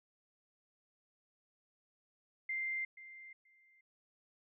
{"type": "tone with echo", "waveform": "sine", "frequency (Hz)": 2093, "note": "C7", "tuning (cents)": 0, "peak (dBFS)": -35, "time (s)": [2.49, 2.85], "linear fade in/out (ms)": 5, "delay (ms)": 480, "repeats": 2, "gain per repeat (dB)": -15, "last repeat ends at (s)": 3.81, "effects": []}